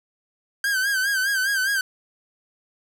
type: tone with vibrato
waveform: 45% pulse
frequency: 1576 Hz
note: G6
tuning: 9 cents sharp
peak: -20 dBFS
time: 0.64-1.81 s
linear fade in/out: 2 ms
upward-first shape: sine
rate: 4.9 Hz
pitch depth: 81 cents each way
effects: none